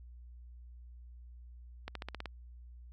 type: accelerating click train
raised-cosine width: 0.3 ms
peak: -24 dBFS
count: 7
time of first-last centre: 1.88-2.257 s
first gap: 73 ms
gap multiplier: 0.94
effects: added 60 Hz sine -49 dBFS peak until 2.92 s

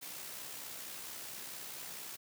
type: noise with amplitude modulation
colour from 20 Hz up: white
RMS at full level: -44 dBFS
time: 0.01-2.17 s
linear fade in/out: 20 ms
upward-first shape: sine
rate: 64.4 Hz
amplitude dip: 35%
effects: high-pass 100 Hz 12 dB/octave

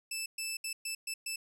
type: tone bursts at uneven times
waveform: 15% pulse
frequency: 2637 Hz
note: E7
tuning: in tune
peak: -28 dBFS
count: 6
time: 0.11-0.26 / 0.38-0.57 / 0.64-0.73 / 0.85-0.95 / 1.07-1.14 / 1.26-1.36 s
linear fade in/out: 5 ms
effects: none

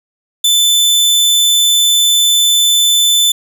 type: tone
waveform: sawtooth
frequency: 3520 Hz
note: A7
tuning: in tune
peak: -5 dBFS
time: 0.44-3.32 s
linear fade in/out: 5 ms
effects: none

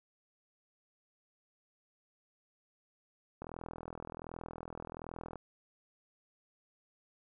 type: click train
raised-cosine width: 1 ms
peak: -29 dBFS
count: 81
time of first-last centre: 3.42-5.357 s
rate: 41.3 Hz
effects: none

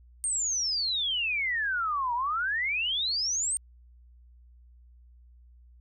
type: exponential two-way sweep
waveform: sine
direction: down then up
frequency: 8850 to 932.3 to 8850 Hz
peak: -26 dBFS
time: 0.24-3.57 s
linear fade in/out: 0 ms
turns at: 2.14 s
effects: added 60 Hz sine -52 dBFS peak until 5.8 s

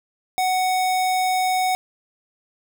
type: tone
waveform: square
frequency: 743 Hz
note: F#5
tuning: 7 cents sharp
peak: -19 dBFS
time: 0.38-1.75 s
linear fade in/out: 0 ms
effects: none

